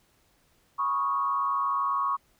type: tone with frequency modulation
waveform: sine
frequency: 1108.7 Hz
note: C#6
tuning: in tune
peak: -24 dBFS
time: 0.78-2.17 s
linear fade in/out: 20 ms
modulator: 128 Hz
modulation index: 0.74
effects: pink hiss -66 dBFS RMS until 2.39 s